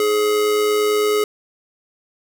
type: tone with amplitude modulation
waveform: square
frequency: 421.1 Hz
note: G#4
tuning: 24 cents sharp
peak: -14 dBFS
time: 0-1.24 s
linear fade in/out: 2 ms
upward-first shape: sine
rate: 109 Hz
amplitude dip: 40%
effects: none